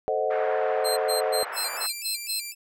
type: chord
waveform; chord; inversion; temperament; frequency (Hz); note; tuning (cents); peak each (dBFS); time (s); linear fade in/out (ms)
sine; A diminished seventh; none; equal; 440 / 523.3 / 622.3 / 740; A4 / C5 / Eb5 / Gb5; 0 / 0 / 0 / 0; -28 / -28 / -28 / -29; 0.08-1.43; 0
type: band-pass noise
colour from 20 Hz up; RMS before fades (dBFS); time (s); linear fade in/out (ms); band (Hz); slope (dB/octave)
white; -35; 0.3-1.87; 10; 530 to 1700; 24
type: tone bursts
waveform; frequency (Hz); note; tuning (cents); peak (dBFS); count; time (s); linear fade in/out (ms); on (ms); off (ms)
25% pulse; 4146; C8; -17; -22; 7; 0.84-2.41; 20; 130; 110
type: tone with vibrato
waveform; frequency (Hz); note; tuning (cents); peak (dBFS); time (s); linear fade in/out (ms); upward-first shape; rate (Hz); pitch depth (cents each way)
10% pulse; 2489; D#7; 0; -25; 1.52-2.55; 50; square; 4; 89
effects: none